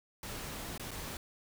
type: noise with dropouts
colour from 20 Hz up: pink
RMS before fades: -42 dBFS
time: 0.23-1.17 s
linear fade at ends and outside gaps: 2 ms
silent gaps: 0.778-0.796 / 0.909-0.914 s
effects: none